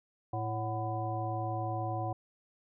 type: harmonic tone with a mistuned harmonic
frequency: 111.2 Hz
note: A2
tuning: 19 cents sharp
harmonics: 1 / 3 / 5 / 7 / 9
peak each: -35 / -41 / -42 / -36 / -43 dBFS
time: 0.33-2.13 s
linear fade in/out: 5 ms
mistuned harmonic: 7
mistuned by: -84 cents
effects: none